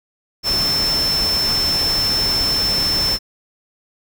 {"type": "tone in noise", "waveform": "sine", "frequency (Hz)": 5320, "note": "E8", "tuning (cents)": 15, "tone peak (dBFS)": -16, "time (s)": [0.43, 3.19], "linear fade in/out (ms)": 50, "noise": "pink", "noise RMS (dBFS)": -25, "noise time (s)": [0.43, 3.19], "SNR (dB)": 6, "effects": []}